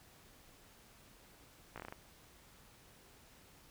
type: slowing click train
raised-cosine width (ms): 0.5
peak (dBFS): -30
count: 7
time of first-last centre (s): 1.76-1.925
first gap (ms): 17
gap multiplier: 1.19
effects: pink hiss -62 dBFS RMS until 3.7 s